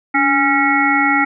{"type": "harmonic tone with a mistuned harmonic", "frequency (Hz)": 274.8, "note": "C#4", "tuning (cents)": -15, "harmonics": [1, 3, 5, 7, 8], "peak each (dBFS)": [-18, -18, -18, -18, -18], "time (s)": [0.14, 1.25], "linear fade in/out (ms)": 10, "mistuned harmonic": 1, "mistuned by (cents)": 67, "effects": []}